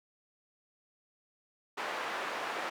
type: band-pass noise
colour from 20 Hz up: white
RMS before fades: -37 dBFS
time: 1.77-2.7 s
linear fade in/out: 10 ms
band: 440 to 1600 Hz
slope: 12 dB/octave
effects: none